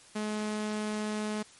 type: tone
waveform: sawtooth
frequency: 212.6 Hz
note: G#3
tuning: 41 cents sharp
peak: -27 dBFS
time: 0.15-1.43 s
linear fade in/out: 10 ms
effects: white hiss -55 dBFS RMS until 1.59 s + MP3 48 kbps